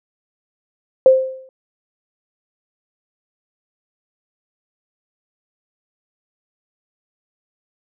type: tone with exponential decay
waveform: sine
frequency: 523.3 Hz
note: C5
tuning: in tune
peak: -3 dBFS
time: 1.06-1.49 s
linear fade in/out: 1 ms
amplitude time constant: 92 ms
effects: none